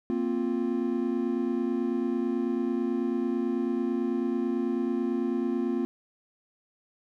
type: chord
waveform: triangle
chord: Bb suspended second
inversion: none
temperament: just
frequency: 233.1 / 262.2 / 349.6 Hz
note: Bb3 / C4 / F4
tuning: 0 / +4 / +2 cents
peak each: -28 dBFS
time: 0.1-5.85 s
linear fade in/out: 0 ms
effects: none

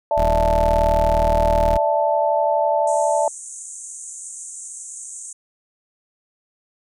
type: chord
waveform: sine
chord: D suspended second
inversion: none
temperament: equal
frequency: 587.3 / 659.3 / 880 Hz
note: D5 / E5 / A5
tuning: 0 / 0 / 0 cents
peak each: -20 dBFS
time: 0.11-3.28 s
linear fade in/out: 2 ms
type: tone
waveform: 30% pulse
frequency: 39.07 Hz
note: D#1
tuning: 8 cents sharp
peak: -17 dBFS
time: 0.17-1.78 s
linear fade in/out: 10 ms
type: band-pass noise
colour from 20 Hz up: white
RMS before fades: -35 dBFS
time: 2.87-5.33 s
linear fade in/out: 5 ms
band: 6400 to 9200 Hz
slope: 96 dB/octave
effects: none

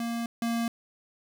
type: tone pair in turn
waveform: square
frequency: 233.1 / 232.3 Hz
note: A#3 / A#3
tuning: 0 / -6 cents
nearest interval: unison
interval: 6 cents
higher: first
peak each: -30 / -27 dBFS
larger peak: second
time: 0-0.26 / 0.42-0.68 s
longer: neither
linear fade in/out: 2 ms
effects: none

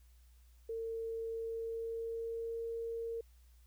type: tone with pitch glide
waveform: sine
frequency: 453.6 to 459.7 Hz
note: A#4 to A#4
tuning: -47 to -24 cents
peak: -37 dBFS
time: 0.69-3.21 s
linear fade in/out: 5 ms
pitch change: +23 cents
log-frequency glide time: 1.28-2.65 s
effects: added 60 Hz sine -59 dBFS peak until 3.66 s + white hiss -73 dBFS RMS until 3.66 s

